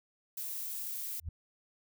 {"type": "noise", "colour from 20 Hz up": "violet", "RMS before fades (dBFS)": -39, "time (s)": [0.37, 1.2], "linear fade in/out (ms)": 5}
{"type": "tone with exponential growth", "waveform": "sine", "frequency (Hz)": 81.2, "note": "E2", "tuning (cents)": -26, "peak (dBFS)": -31, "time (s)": [1.19, 1.29], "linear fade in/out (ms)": 5, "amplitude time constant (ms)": 21}
{"effects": []}